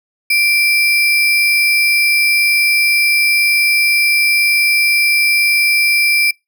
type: tone with sample-and-hold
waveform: sine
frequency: 2349 Hz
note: D7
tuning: in tune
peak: -10 dBFS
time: 0.3-6.31 s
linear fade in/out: 5 ms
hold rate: 7350 Hz
effects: noise-tail reverb RT60 0.2 s tail -25 dB re dry